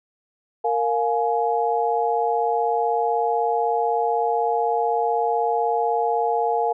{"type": "tone cluster", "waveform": "sine", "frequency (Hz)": [463.6, 704, 840], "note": ["A#4", "F5", "G#5"], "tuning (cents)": [-10, 14, 19], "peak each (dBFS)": -23, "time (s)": [0.64, 6.73], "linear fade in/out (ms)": 10, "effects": []}